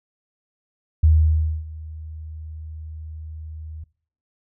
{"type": "tone with ADSR envelope", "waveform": "sine", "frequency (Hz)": 78.4, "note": "D#2", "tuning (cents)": 14, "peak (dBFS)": -10, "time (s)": [1.03, 3.84], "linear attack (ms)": 8, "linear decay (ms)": 600, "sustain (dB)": -22, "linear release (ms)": 6, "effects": ["noise-tail reverb RT60 0.5 s tail -22 dB re dry"]}